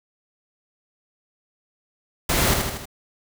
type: noise with echo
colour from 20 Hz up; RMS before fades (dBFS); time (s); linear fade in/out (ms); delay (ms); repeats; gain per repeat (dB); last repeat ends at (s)
pink; -21; 2.29-2.54; 5; 79; 4; -4; 2.856
effects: none